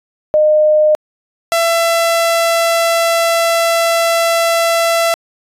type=tone pair in turn; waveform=sine / sawtooth; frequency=611 / 670.2 Hz; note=D#5 / E5; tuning=-32 / +29 cents; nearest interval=major second; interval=161 cents; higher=second; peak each=-7 dBFS; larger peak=neither; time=0.34-0.95 / 1.52-5.14 s; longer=second; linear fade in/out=0 ms; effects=resampled to 32000 Hz